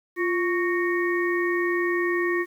harmonic tone with a mistuned harmonic, 370 Hz, F#4, in tune, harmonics 1 / 3 / 5 / 6, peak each -23 / -32 / -27 / -35 dBFS, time 0.16-2.46 s, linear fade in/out 50 ms, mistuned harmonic 1, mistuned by -100 cents, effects 9-bit

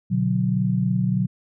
sine chord, B minor, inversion none, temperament equal, 123.47 / 146.83 / 185 Hz, B2 / D3 / F#3, 0 / 0 / 0 cents, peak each -23 / -26 / -21 dBFS, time 0.1-1.27 s, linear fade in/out 20 ms, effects none

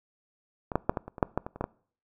clicks, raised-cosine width 1 ms, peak -19 / -9 / -8 / -15 / -25 / -25 / -7 / -12 / -21 / -27 / -15 / -16 dBFS, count 12, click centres 0.718 / 0.756 / 0.895 / 0.972 / 1.08 / 1.182 / 1.228 / 1.376 / 1.465 / 1.56 / 1.61 / 1.641 s, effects noise-tail reverb RT60 0.5 s tail -23 dB re dry

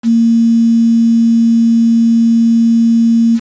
sine tone with quantisation, 230.1 Hz, A#3, 22 cents flat, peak -6 dBFS, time 0.03-3.4 s, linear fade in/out 50 ms, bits 5, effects resampled to 16000 Hz

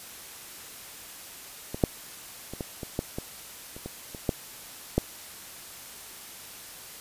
clicks, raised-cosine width 2 ms, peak -19 / -6 / -23 / -18 / -21 / -13 / -18 / -28 / -22 / -25 / -10 / -8 dBFS, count 12, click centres 1.745 / 1.838 / 2.536 / 2.608 / 2.832 / 2.991 / 3.185 / 3.765 / 3.86 / 4.148 / 4.292 / 4.98 s, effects white hiss -44 dBFS RMS until 7 s + resampled to 32000 Hz

